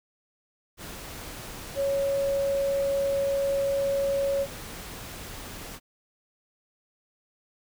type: tone in noise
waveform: sine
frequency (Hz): 554.4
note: C#5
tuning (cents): 0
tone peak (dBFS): -23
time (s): 1.75-4.47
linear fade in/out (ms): 50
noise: pink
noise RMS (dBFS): -40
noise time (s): 0.77-5.8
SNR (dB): +14
effects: none